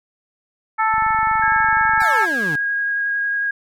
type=harmonic tone; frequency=440 Hz; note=A4; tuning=in tune; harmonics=2 / 3 / 4 / 5; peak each=-18 / -19 / -24 / -27 dBFS; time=0.78-2.26 s; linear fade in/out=20 ms
type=click train; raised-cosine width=5 ms; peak=-25 dBFS; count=27; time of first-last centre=0.94-2.019 s; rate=24.1 Hz
type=tone with vibrato; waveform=sine; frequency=1639 Hz; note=G#6; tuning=23 cents flat; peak=-18 dBFS; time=1.42-3.51 s; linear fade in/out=5 ms; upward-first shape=sine; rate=11 Hz; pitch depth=10 cents each way
type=exponential sweep; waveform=25% pulse; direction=down; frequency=830.6 to 136.3 Hz; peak=-21 dBFS; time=2-2.56 s; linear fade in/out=5 ms
effects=none